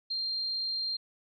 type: tone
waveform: sine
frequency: 4186 Hz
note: C8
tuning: in tune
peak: -30 dBFS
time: 0.1-0.97 s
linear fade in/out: 10 ms
effects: none